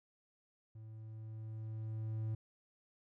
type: tone with level ramp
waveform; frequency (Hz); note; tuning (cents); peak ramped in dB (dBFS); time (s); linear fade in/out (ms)
triangle; 110; A2; 0; -47 to -33; 0.75-2.35; 5
effects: none